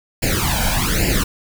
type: noise with flanger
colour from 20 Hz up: pink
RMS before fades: -18 dBFS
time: 0.22-1.24 s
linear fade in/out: 10 ms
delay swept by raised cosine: 0.41 to 1.31 ms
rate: 1.2 Hz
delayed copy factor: +0.95
effects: none